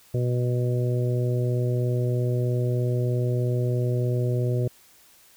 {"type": "harmonic tone", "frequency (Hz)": 123.1, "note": "B2", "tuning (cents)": -5, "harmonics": [1, 2, 3, 4, 5], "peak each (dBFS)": [-22, -36, -30, -33, -36], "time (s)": [0.14, 4.68], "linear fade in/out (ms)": 5, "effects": ["white hiss -55 dBFS RMS until 5.36 s"]}